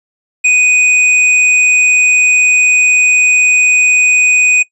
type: tone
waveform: square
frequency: 2489 Hz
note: D#7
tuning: in tune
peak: -7 dBFS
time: 0.44-4.63 s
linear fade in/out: 10 ms
effects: noise-tail reverb RT60 0.1 s tail -20 dB re dry + resampled to 24000 Hz